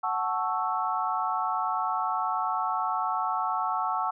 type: chord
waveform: sine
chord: F# minor seventh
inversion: none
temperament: equal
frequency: 740 / 880 / 1108.7 / 1318.5 Hz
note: F#5 / A5 / C#6 / E6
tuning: 0 / 0 / 0 / 0 cents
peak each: -31 dBFS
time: 0.03-4.11 s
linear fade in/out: 10 ms
effects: none